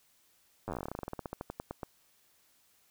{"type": "slowing click train", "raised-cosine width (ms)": 1, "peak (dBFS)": -23, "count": 27, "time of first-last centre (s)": [0.68, 1.832], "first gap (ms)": 9, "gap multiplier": 1.11, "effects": ["white hiss -68 dBFS RMS until 2.9 s"]}